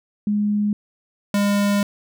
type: tone pair in turn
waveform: sine / square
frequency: 207.7 / 202.8 Hz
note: G#3 / G#3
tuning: 0 / -41 cents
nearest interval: unison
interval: 41 cents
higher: first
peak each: -17 dBFS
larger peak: neither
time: 0.27-0.73 / 1.34-1.83 s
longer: second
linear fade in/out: 2 ms
effects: none